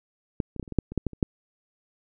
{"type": "clicks", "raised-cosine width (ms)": 3, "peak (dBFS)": [-12, -26, -16, -24, -30, -21, -7, -24, -11, -13, -28, -8], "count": 12, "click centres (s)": [0.402, 0.563, 0.597, 0.628, 0.678, 0.723, 0.787, 0.92, 0.977, 1.067, 1.133, 1.228], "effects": []}